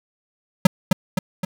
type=tone with echo; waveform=square; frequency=185 Hz; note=F#3; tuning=in tune; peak=-7 dBFS; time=0.65-0.67 s; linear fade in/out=5 ms; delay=260 ms; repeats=3; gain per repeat=-5 dB; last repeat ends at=1.45 s; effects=none